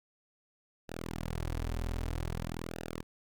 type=tone with flanger; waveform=sawtooth; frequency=41.2 Hz; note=E1; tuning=in tune; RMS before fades=-37 dBFS; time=0.88-3.03 s; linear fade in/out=20 ms; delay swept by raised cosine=0.91 to 6.21 ms; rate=0.52 Hz; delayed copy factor=-1; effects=none